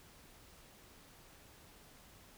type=silence; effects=pink hiss -60 dBFS RMS until 2.37 s